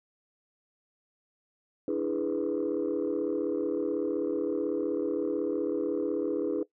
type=chord; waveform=sine; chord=E dominant seventh; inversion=third; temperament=equal; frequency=293.7 / 329.6 / 415.3 / 493.9 Hz; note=D4 / E4 / G#4 / B4; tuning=0 / 0 / 0 / 0 cents; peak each=-31 / -31 / -31 / -32 dBFS; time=1.88-6.63 s; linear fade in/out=2 ms; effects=noise-tail reverb RT60 0.1 s tail -18 dB re dry + tanh soft clip ceiling -21 dBFS